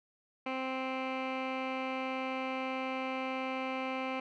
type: tone with low-pass filter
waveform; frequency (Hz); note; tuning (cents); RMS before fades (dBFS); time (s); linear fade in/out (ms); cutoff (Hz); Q
15% pulse; 261.6; C4; 0; -36; 0.46-4.2; 5; 2300; 2.5
effects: none